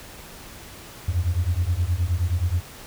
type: beating tone pair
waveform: sine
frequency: 83 / 92.5 Hz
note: E2 / F#2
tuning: +12 / 0 cents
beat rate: 9.5 Hz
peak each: -22 dBFS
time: 1.08-2.61 s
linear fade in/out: 5 ms
effects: tanh soft clip ceiling -14 dBFS + pink hiss -42 dBFS RMS until 2.86 s